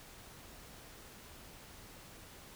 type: silence
effects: pink hiss -54 dBFS RMS until 2.55 s